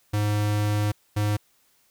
square tone pair in turn, 104.5 / 104.5 Hz, G#2 / G#2, +11 / +11 cents, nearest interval unison, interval 0 cents, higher neither, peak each -22 dBFS, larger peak neither, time 0.13-0.92 / 1.16-1.37 s, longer first, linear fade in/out 10 ms, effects white hiss -64 dBFS RMS until 1.9 s

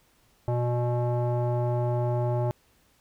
square tone with low-pass filter, 121.3 Hz, B2, 31 cents flat, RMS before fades -26 dBFS, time 0.48-2.51 s, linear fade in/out 0 ms, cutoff 740 Hz, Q 3.5, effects pink hiss -64 dBFS RMS until 3 s

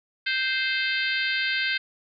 harmonic tone, 522 Hz, C5, 4 cents flat, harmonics 3 / 4 / 5 / 6 / 7 / 8 / 9, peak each -27 / -29 / -31 / -33 / -34 / -35 / -36 dBFS, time 0.26-1.78 s, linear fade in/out 10 ms, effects none

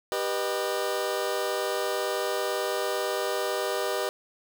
sawtooth chord, G augmented, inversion none, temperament just, 392 / 490 / 612.5 Hz, G4 / B4 / D#5, 0 / -14 / -27 cents, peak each -27 dBFS, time 0.12-4.09 s, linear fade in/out 0 ms, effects none

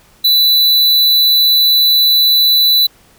square tone, 3977 Hz, B7, 11 cents sharp, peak -8 dBFS, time 0.24-2.87 s, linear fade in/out 10 ms, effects pink hiss -48 dBFS RMS until 3.18 s

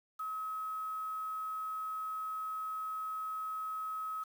sine tone with quantisation, 1280 Hz, D#6, 49 cents sharp, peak -36 dBFS, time 0.19-4.24 s, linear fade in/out 10 ms, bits 9, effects none

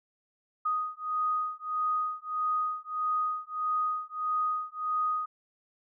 sine beating tone pair, 1244.5 / 1246.1 Hz, D#6 / D#6, 0 / +2 cents, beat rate 1.6 Hz, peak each -31 dBFS, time 0.65-5.26 s, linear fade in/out 10 ms, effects none

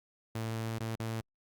sawtooth tone with dropouts, 112.4 Hz, A2, 37 cents sharp, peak -30 dBFS, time 0.35-1.21 s, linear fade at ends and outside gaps 5 ms, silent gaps 0.785-0.804 / 0.955-0.997 s, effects Opus 48 kbps

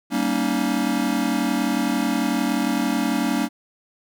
square chord, Eb dominant seventh, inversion first, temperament just, 194.45 / 233.3 / 280 / 311.1 Hz, G3 / Bb3 / Db4 / Eb4, -14 / +2 / +18 / 0 cents, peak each -28 / -25 / -25 / -28 dBFS, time 0.1-3.49 s, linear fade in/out 50 ms, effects none

